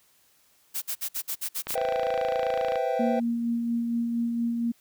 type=noise bursts; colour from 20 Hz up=blue; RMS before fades=-30 dBFS; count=8; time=0.74-1.758 s; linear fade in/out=20 ms; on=80 ms; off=54 ms
type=click train; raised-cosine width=0.3 ms; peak=-18 dBFS; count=31; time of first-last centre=1.67-2.757 s; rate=27.6 Hz
type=chord; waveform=triangle; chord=C major seventh; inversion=third; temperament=equal with one note detuned; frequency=493.9 / 523.3 / 659.3 / 780.8 Hz; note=B4 / C5 / E5 / G5; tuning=0 / 0 / 0 / -7 cents; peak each=-28 dBFS; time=1.75-3.2 s; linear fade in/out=5 ms
type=tone with tremolo; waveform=sine; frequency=234.2 Hz; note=A#3; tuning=8 cents sharp; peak=-23 dBFS; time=2.99-4.72 s; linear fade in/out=10 ms; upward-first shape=sine; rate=4.3 Hz; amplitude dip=30%
effects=white hiss -63 dBFS RMS until 4.8 s